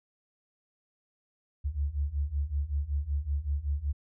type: beating tone pair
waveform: sine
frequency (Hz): 69 / 74.3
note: C#2 / D2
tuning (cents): -7 / +21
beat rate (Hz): 5.3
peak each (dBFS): -32 / -30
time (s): 1.64-3.93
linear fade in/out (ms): 20
effects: none